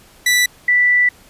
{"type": "tone pair in turn", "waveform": ["sawtooth", "sine"], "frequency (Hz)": [1971, 1971], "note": ["B6", "B6"], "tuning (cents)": [-4, -4], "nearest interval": "unison", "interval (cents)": 0, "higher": "neither", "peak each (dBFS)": [-8, -10], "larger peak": "first", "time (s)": [[0.26, 0.46], [0.68, 1.09]], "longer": "second", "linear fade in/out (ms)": 5, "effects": ["pink hiss -47 dBFS RMS until 1.29 s", "resampled to 32000 Hz"]}